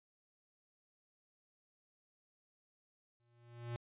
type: tone with exponential growth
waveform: square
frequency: 118.9 Hz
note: A#2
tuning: 35 cents sharp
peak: -38 dBFS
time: 3.2-3.76 s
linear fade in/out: 0 ms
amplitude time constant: 120 ms
effects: resampled to 8000 Hz